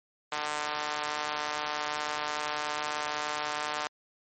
sawtooth tone with high-pass filter, 149.8 Hz, D3, 35 cents sharp, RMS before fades -33 dBFS, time 0.32-3.87 s, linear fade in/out 0 ms, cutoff 910 Hz, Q 1.3, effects MP3 32 kbps

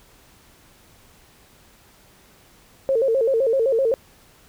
sine tone with vibrato, 493.9 Hz, B4, in tune, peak -16 dBFS, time 2.89-3.94 s, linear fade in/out 0 ms, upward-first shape square, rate 7.8 Hz, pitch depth 150 cents each way, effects pink hiss -53 dBFS RMS until 4.48 s

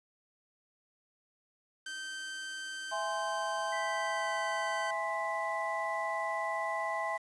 sawtooth tone with pitch glide, 1553 to 1539.6 Hz, G6 to G6, -17 to -32 cents, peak -35 dBFS, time 1.86-4.91 s, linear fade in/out 5 ms, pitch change -15 cents, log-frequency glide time 4.1-4.29 s
sine chord, E augmented, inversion none, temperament equal, 659.3 / 830.6 / 1046.5 Hz, E5 / G#5 / B#5, 0 / 0 / 0 cents, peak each -37 dBFS, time 2.91-7.18 s, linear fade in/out 20 ms
sine tone, 1975.5 Hz, B6, in tune, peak -38 dBFS, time 3.72-7.18 s, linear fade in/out 10 ms
effects resampled to 22050 Hz + 9-bit

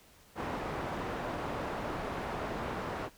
white low-pass noise, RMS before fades -37 dBFS, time 0.35-3.1 s, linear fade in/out 50 ms, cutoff 970 Hz, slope 12 dB/octave, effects pink hiss -60 dBFS RMS until 3.17 s

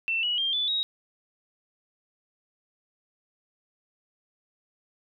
sine tone with pitch steps, 2683 / 2926 / 3191 / 3479 / 3794 Hz, E7 / F#7 / G7 / A7 / A#7, +30 / -20 / +30 / -20 / +30 cents, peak -24 dBFS, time 0.08-0.83 s, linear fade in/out 0 ms, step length 150 ms, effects none

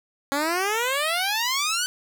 10% pulse exponential sweep, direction up, 273.6 to 1530 Hz, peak -14 dBFS, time 0.32-1.86 s, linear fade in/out 0 ms, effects none

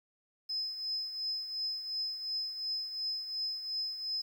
sine tone with tremolo, 5100 Hz, D#8, 42 cents sharp, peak -31 dBFS, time 0.49-4.22 s, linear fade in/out 10 ms, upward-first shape triangle, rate 2.8 Hz, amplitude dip 65%, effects 10-bit

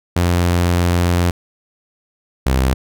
sawtooth tone pair in turn, 87.5 / 65.25 Hz, F2 / C2, +4 / -4 cents, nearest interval perfect fourth, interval 508 cents, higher first, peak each -9 dBFS, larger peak neither, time 0.16-1.31 / 2.46-2.74 s, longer first, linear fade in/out 5 ms, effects none

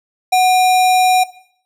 sine tone with sample-and-hold, 740 Hz, F#5, in tune, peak -8 dBFS, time 0.32-1.24 s, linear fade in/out 10 ms, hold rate 3150 Hz, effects noise-tail reverb RT60 0.6 s tail -17 dB re dry + low-pass 12000 Hz 12 dB/octave

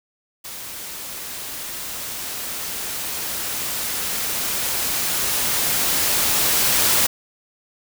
white noise with level ramp, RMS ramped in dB -34 to -17 dBFS, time 0.44-7.07 s, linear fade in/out 10 ms, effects none

